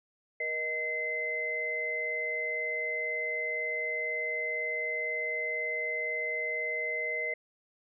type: tone cluster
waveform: sine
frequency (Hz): 475.2 / 624 / 2058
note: A#4 / D#5 / C7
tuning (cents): +33 / +5 / -29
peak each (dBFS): -39 / -39 / -31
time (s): 0.4-7.34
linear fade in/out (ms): 5
effects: none